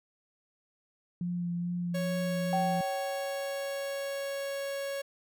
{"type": "tone with vibrato", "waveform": "sine", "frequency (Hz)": 174.61, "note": "F3", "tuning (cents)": 0, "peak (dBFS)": -30, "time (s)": [1.21, 2.81], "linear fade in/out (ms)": 2, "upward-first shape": "sine", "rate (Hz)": 2.3, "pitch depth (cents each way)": 16}
{"type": "tone", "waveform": "45% pulse", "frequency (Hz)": 554.4, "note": "C#5", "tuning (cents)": 0, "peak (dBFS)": -33, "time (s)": [1.94, 5.02], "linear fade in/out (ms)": 10}
{"type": "tone with exponential decay", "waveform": "sine", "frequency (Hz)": 769, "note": "G5", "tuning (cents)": -33, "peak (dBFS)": -26, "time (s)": [2.53, 4.7], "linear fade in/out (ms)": 1, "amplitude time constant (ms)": 470}
{"effects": []}